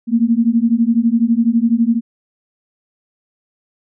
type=beating tone pair; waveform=sine; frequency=225.7 / 237.7 Hz; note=A3 / A#3; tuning=+44 / +34 cents; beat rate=12 Hz; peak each=-14 dBFS; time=0.07-2.01 s; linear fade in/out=50 ms; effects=none